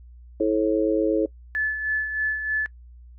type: harmonic tone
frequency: 108.3 Hz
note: A2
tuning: 27 cents flat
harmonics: 3 / 4 / 5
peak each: -22 / -23 / -24 dBFS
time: 0.4-1.26 s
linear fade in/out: 5 ms
type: tone with tremolo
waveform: sine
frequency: 1732 Hz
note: A6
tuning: 28 cents flat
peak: -20 dBFS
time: 1.55-2.66 s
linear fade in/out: 0 ms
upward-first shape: sine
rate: 3.2 Hz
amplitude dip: 55%
effects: noise-tail reverb RT60 0.1 s tail -22 dB re dry + added 60 Hz sine -43 dBFS peak until 3.18 s